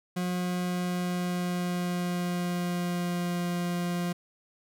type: tone with pitch glide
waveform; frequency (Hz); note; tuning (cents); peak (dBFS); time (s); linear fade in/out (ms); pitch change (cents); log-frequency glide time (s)
40% pulse; 179.5 to 175.3; F3 to F3; +48 to +7; -27; 0.16-4.13; 10; -41; 0.43-3.42
effects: none